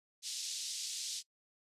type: band-pass noise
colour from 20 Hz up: pink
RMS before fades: -41 dBFS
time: 0.22-1.23 s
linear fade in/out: 50 ms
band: 3800 to 8100 Hz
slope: 24 dB/octave
effects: noise-tail reverb RT60 0.1 s tail -22 dB re dry + resampled to 32000 Hz